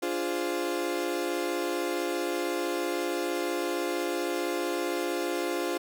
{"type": "chord", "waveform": "35% pulse", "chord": "D half-diminished seventh", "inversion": "none", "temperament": "equal", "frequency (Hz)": [293.7, 349.2, 415.3, 523.3], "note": ["D4", "F4", "Ab4", "C5"], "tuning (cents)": [0, 0, 0, 0], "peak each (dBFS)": [-34, -29, -35, -33], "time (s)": [0.02, 5.78], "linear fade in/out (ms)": 10, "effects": []}